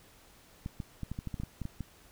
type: clicks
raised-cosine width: 5 ms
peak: -24 dBFS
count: 12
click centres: 0.661 / 0.802 / 1.033 / 1.116 / 1.189 / 1.273 / 1.342 / 1.4 / 1.435 / 1.617 / 1.654 / 1.807 s
effects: pink hiss -59 dBFS RMS until 2.11 s